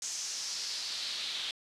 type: noise with band-pass filter sweep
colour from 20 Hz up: pink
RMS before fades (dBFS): -37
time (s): 0.02-1.51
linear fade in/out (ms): 2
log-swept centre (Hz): 6500 to 3500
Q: 3.3
effects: low-pass 10000 Hz 12 dB/octave